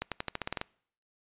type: accelerating click train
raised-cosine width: 0.3 ms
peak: -16 dBFS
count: 10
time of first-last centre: 0.02-0.614 s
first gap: 97 ms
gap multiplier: 0.9
effects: noise-tail reverb RT60 0.6 s tail -25 dB re dry + resampled to 8000 Hz